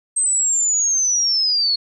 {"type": "linear sweep", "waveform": "sine", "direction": "down", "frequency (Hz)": [8330, 4300], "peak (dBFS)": -15, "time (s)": [0.16, 1.76], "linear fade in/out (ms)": 10, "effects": []}